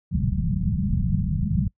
white low-pass noise, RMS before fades -23 dBFS, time 0.11-1.68 s, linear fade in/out 5 ms, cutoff 210 Hz, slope 96 dB/octave, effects noise-tail reverb RT60 0.1 s tail -24 dB re dry

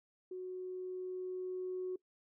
sine tone with level ramp, 368.4 Hz, F#4, 7 cents flat, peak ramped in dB -40 to -35 dBFS, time 0.31-1.96 s, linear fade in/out 5 ms, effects noise-tail reverb RT60 0.1 s tail -21 dB re dry + tanh soft clip ceiling -31 dBFS

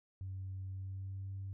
sine tone with pitch glide, 95 to 97.05 Hz, F#2 to G2, +46 to -17 cents, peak -39 dBFS, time 0.21-1.53 s, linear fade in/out 0 ms, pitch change +37 cents, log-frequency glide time 0.67-1.33 s, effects tanh soft clip ceiling -36 dBFS

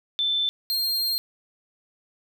sine / 45% pulse tone pair in turn, 3534 / 4203 Hz, A7 / C8, +7 / +7 cents, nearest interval minor third, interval 300 cents, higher second, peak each -21 / -22 dBFS, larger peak first, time 0.19-0.49 / 0.7-1.18 s, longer second, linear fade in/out 0 ms, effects none

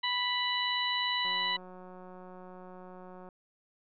harmonic tone, 987.8 Hz, B5, in tune, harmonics 1 / 2 / 3 / 4, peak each -34 / -34 / -34 / -34 dBFS, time 0.03-1.57 s, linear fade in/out 10 ms
click train, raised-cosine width 1 ms, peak -36 dBFS, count 374, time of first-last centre 1.25-3.288 s, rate 183 Hz
effects none

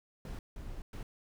brown noise bursts at uneven times, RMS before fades -42 dBFS, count 3, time 0.25-0.39 / 0.56-0.82 / 0.93-1.03 s, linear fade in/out 2 ms, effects none

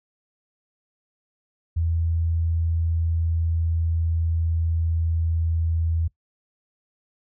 sine tone with pitch glide, 82.8 to 82.13 Hz, E2 to E2, +8 to -6 cents, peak -20 dBFS, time 1.76-6.08 s, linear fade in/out 10 ms, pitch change -14 cents, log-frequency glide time 2.09-5.94 s, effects noise-tail reverb RT60 0.1 s tail -20 dB re dry

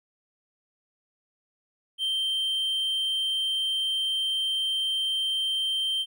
triangle tone, 3136 Hz, G7, in tune, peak -23 dBFS, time 1.98-6.06 s, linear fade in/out 50 ms, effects none

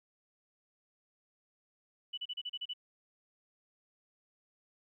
sine tone bursts, 2966 Hz, F#7, 4 cents sharp, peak -36 dBFS, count 8, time 2.13-2.736 s, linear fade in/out 10 ms, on 46 ms, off 34 ms, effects 13-bit

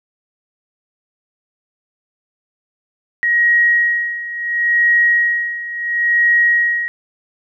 sine tone with tremolo, 1893 Hz, A#6, 26 cents sharp, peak -9 dBFS, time 3.23-6.88 s, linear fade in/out 0 ms, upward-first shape sine, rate 0.72 Hz, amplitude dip 80%, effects none

